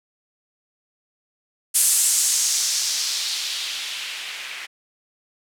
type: noise with low-pass filter sweep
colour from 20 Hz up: violet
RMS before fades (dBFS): -23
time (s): 1.74-4.67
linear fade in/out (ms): 20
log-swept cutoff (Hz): 9600 to 2100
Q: 1.8
effects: none